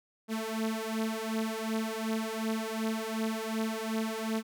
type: beating tone pair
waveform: sawtooth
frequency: 220 / 222.7 Hz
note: A3 / A3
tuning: 0 / +21 cents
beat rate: 2.7 Hz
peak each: -30 / -30 dBFS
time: 0.28-4.43 s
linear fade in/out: 50 ms
effects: none